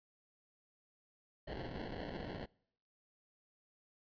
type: noise with sample-and-hold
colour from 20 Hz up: white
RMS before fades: -44 dBFS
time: 1.47-2.46 s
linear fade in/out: 10 ms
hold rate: 1225 Hz
effects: noise-tail reverb RT60 0.7 s tail -26 dB re dry + resampled to 11025 Hz